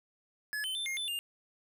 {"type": "tone with pitch steps", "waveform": "square", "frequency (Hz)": [1705, 3062, 3550, 2133, 3515, 2808], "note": ["G#6", "G7", "A7", "C7", "A7", "F7"], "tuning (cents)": [45, -41, 15, 33, -2, 9], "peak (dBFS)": -34, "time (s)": [0.53, 1.19], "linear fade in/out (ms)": 0, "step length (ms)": 110, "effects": []}